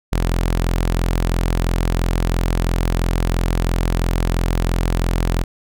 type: tone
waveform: sawtooth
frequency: 42.97 Hz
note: F1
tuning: 27 cents flat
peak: -12 dBFS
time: 0.12-5.44 s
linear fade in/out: 10 ms
effects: none